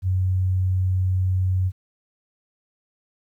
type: tone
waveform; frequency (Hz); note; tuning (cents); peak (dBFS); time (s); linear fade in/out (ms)
sine; 92.9; F#2; +7; -18; 0.02-1.72; 50
effects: 10-bit